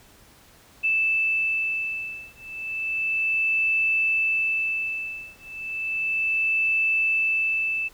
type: beating tone pair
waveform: sine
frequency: 2637 / 2637.33 Hz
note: E7 / E7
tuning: 0 / 0 cents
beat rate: 0.33 Hz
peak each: -25 dBFS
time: 0.83-7.89 s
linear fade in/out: 20 ms
effects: pink hiss -53 dBFS RMS until 7.93 s